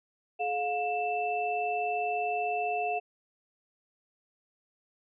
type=tone cluster; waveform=sine; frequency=427.6 / 712 / 2657 Hz; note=A4 / F5 / E7; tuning=-49 / +33 / +13 cents; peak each=-35 / -29 / -36 dBFS; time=0.39-3 s; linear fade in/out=20 ms; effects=none